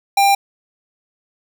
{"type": "tone", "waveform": "square", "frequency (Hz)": 795, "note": "G5", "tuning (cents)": 24, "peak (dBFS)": -11, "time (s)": [0.17, 0.35], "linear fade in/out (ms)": 5, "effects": []}